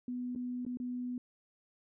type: tone with dropouts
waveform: sine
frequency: 247.6 Hz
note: B3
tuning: 5 cents sharp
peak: -35 dBFS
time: 0.08-1.18 s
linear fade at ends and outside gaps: 2 ms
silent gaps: 0.351-0.359 / 0.651-0.664 / 0.772-0.8 s
effects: none